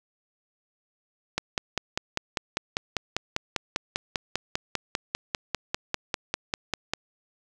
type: click train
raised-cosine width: 0.2 ms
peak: -8 dBFS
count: 29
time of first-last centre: 1.38-6.936 s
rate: 5.04 Hz
effects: none